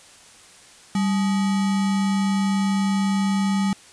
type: tone with sample-and-hold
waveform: sine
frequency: 196 Hz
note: G3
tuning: in tune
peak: -18 dBFS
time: 0.95-3.73 s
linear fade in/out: 2 ms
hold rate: 1050 Hz
effects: white hiss -48 dBFS RMS until 3.92 s + resampled to 22050 Hz